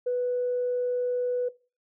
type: tone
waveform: sine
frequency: 493.9 Hz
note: B4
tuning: in tune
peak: -23 dBFS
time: 0.06-1.49 s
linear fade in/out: 10 ms
effects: noise-tail reverb RT60 0.3 s tail -18 dB re dry + tanh soft clip ceiling -19 dBFS